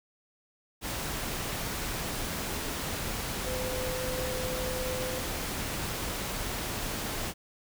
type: tone in noise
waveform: sine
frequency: 510 Hz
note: C5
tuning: 44 cents flat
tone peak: -34 dBFS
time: 3.43-5.23 s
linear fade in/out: 50 ms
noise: pink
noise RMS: -34 dBFS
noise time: 0.81-7.34 s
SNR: -3 dB
effects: none